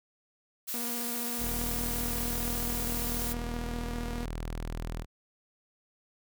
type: noise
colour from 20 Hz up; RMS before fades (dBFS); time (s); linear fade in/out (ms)
blue; -35; 0.67-3.34; 20
type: tone with vibrato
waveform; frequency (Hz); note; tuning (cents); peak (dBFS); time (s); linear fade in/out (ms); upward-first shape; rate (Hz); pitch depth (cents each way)
sawtooth; 238.4; A#3; +39; -33; 0.74-4.25; 0; square; 15; 17
type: tone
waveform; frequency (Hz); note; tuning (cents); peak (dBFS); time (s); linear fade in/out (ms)
sawtooth; 40.51; E1; -29; -30; 1.38-5.06; 50
effects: none